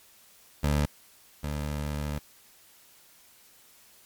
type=tone pair in turn; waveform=20% pulse; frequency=73.42 / 73.89 Hz; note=D2 / D2; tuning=0 / +11 cents; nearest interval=unison; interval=11 cents; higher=second; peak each=-18 / -25 dBFS; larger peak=first; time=0.63-0.86 / 1.43-2.19 s; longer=second; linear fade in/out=10 ms; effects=white hiss -57 dBFS RMS until 4.05 s + MP3 96 kbps